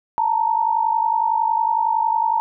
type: tone pair together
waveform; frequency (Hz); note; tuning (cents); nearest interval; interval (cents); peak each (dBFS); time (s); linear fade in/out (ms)
sine; 881.4 / 932.3; A5 / A#5; +3 / 0; minor second; 97; -19; 0.18-2.4; 0
effects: none